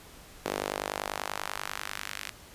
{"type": "tone with high-pass filter sweep", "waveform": "sawtooth", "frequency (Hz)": 50.2, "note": "G1", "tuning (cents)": 42, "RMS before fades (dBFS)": -36, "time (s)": [0.45, 2.31], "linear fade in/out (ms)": 10, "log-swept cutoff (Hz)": [410, 2100], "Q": 1.2, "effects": ["pink hiss -51 dBFS RMS until 2.54 s", "resampled to 32000 Hz"]}